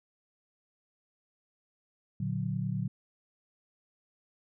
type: chord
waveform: sine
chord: Bb augmented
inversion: none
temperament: equal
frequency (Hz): 116.54 / 146.83 / 185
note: Bb2 / D3 / F#3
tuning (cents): 0 / 0 / 0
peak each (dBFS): -34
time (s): 2.2-2.88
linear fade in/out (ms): 5
effects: none